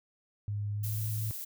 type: tone with pitch glide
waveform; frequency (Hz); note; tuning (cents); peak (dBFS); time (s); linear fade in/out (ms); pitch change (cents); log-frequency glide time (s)
sine; 103.1 to 108.35; G#2 to A2; -12 to -26; -31; 0.48-1.31; 0; +86; 0.74-1
type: noise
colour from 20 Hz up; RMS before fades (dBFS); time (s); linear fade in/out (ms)
violet; -40; 0.83-1.45; 10
effects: none